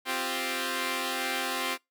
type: chord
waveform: 5% pulse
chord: C suspended fourth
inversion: none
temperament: equal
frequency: 261.6 / 349.2 / 392 Hz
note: C4 / F4 / G4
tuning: 0 / 0 / 0 cents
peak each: -21 / -22 / -24 dBFS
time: 0.05-1.78 s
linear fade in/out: 50 ms
effects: noise-tail reverb RT60 0.2 s tail -25 dB re dry